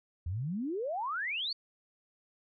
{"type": "exponential sweep", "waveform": "sine", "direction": "up", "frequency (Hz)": [78.5, 4600], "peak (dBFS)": -32, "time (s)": [0.26, 1.53], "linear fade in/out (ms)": 5, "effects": []}